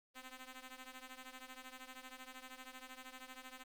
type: ring-modulated tone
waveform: 5% pulse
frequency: 257.7 Hz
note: C4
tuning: 26 cents flat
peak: -37 dBFS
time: 0.14-3.64 s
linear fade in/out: 20 ms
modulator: 509 Hz
effects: none